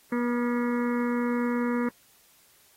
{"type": "harmonic tone with a mistuned harmonic", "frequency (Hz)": 241.4, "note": "B3", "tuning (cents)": -39, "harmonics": [1, 2, 4, 5, 6, 7, 8, 9], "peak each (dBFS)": [-25, -31, -37, -39, -41, -42, -43, -44], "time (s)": [0.12, 1.89], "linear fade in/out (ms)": 5, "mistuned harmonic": 6, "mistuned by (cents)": -38, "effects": ["white hiss -60 dBFS RMS until 2.76 s", "AAC 48 kbps"]}